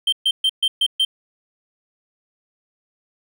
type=tone bursts; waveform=triangle; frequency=3136 Hz; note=G7; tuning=in tune; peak=-13 dBFS; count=6; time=0.07-1.05 s; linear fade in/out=5 ms; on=55 ms; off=130 ms; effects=none